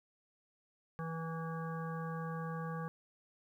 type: harmonic tone with a mistuned harmonic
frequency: 163.1 Hz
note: E3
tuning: 18 cents flat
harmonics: 1 / 3 / 5 / 7 / 9 / 10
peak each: -39 / -46 / -49 / -46 / -56 / -51 dBFS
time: 0.99-2.88 s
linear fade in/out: 0 ms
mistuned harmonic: 5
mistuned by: +19 cents
effects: 12-bit